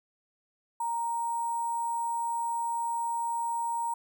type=tone with sample-and-hold; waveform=sine; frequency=931 Hz; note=A#5; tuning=2 cents flat; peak=-28 dBFS; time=0.8-3.94 s; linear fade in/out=5 ms; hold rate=8820 Hz; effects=none